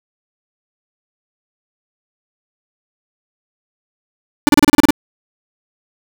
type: tone bursts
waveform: 45% pulse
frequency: 293.4 Hz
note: D4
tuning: 2 cents flat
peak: -5 dBFS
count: 9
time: 4.47-4.906 s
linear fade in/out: 0 ms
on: 20 ms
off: 32 ms
effects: none

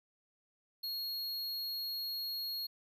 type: tone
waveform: square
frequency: 4300 Hz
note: C8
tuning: 47 cents sharp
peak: -37 dBFS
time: 0.83-2.67 s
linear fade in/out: 10 ms
effects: none

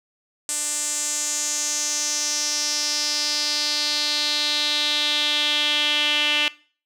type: tone with band-pass filter sweep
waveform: sawtooth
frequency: 296.8 Hz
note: D4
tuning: 18 cents sharp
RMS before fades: -23 dBFS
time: 0.49-6.48 s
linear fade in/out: 0 ms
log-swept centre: 8000 to 2900 Hz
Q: 4.4
effects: noise-tail reverb RT60 0.4 s tail -20 dB re dry

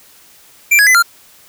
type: tone with pitch steps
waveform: square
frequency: 2355 / 1667 / 2018 / 1389 Hz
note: D7 / G#6 / B6 / F6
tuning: +4 / +6 / +37 / -10 cents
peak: -7 dBFS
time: 0.71-1.026 s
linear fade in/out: 10 ms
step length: 79 ms
effects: white hiss -45 dBFS RMS until 1.48 s

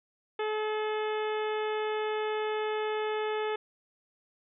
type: harmonic tone with a mistuned harmonic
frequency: 429.1 Hz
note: A4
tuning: 43 cents flat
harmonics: 1 / 2 / 3 / 4 / 5 / 6 / 7 / 8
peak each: -30 / -36 / -40 / -42 / -44 / -46 / -47 / -48 dBFS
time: 0.39-3.56 s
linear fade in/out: 5 ms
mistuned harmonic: 8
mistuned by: +28 cents
effects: none

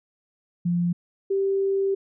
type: tone pair in turn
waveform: sine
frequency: 174 / 390.8 Hz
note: F3 / G4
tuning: -6 / -5 cents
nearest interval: octave + major second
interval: 1401 cents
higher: second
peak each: -20 dBFS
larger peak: neither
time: 0.65-0.93 / 1.3-1.95 s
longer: second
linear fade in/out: 10 ms
effects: none

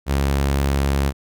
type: tone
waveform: sawtooth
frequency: 69.3 Hz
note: C#2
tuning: in tune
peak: -13 dBFS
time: 0.06-1.13 s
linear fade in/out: 50 ms
effects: none

